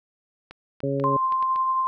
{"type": "clicks", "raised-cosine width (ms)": 0.3, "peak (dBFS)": -24, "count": 6, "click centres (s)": [0.51, 0.804, 0.999, 1.323, 1.426, 1.56]}
{"type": "harmonic tone", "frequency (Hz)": 138.59, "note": "C#3", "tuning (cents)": 0, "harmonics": [1, 2, 3, 4], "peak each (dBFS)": [-28, -28, -28, -28], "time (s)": [0.83, 1.17], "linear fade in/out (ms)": 5}
{"type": "tone with tremolo", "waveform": "sine", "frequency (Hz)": 1046.5, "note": "C6", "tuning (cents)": 0, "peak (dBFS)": -19, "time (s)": [1.04, 1.87], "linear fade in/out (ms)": 0, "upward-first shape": "sine", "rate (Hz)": 11, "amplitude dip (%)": 25}
{"effects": []}